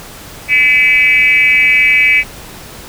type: tone with frequency modulation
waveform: sine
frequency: 2294 Hz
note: D7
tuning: 41 cents flat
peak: -6 dBFS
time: 0.48-2.24 s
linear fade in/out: 50 ms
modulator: 268 Hz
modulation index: 0.95
effects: pink hiss -32 dBFS RMS until 2.88 s